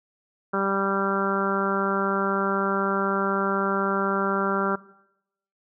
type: harmonic tone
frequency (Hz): 196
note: G3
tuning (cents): 0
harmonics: 1 / 2 / 3 / 4 / 5 / 6 / 7 / 8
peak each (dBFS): -29 / -28 / -31 / -34 / -33 / -32 / -27 / -36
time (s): 0.53-4.76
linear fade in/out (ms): 10
effects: noise-tail reverb RT60 0.8 s tail -19 dB re dry